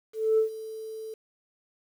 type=tone with ADSR envelope; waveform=sine; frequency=440 Hz; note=A4; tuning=in tune; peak=-17 dBFS; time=0.13-1.14 s; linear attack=250 ms; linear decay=110 ms; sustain=-18 dB; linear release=4 ms; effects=tanh soft clip ceiling -15 dBFS + 9-bit